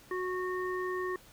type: harmonic tone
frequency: 367.1 Hz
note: F#4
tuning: 14 cents flat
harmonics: 1 / 3 / 5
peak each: -33 / -38 / -40 dBFS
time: 0.11-1.16 s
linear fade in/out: 2 ms
effects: pink hiss -57 dBFS RMS until 1.32 s